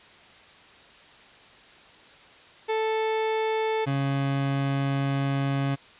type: tone pair in turn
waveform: 30% pulse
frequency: 440 / 138.11 Hz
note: A4 / C#3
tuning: 0 / -6 cents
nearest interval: octave + minor sixth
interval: 2006 cents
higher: first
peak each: -21 dBFS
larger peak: neither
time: 2.68-3.86 / 3.86-5.76 s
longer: second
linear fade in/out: 20 ms
effects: white hiss -51 dBFS RMS until 5.99 s + resampled to 8000 Hz